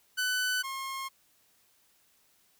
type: tone pair in turn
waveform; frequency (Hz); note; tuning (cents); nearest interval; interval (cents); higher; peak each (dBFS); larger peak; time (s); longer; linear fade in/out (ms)
sawtooth; 1500 / 1074.5; F#6 / C6; +23 / +46; tritone; 577; first; -24 / -31; first; 0.17-0.63 / 0.63-1.09; neither; 20
effects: white hiss -67 dBFS RMS until 2.59 s